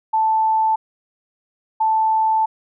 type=tone pair in turn; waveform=sine; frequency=880 / 880 Hz; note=A5 / A5; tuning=0 / 0 cents; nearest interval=unison; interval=0 cents; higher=neither; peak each=-14 dBFS; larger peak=neither; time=0.13-0.76 / 1.8-2.46 s; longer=second; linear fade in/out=10 ms; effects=none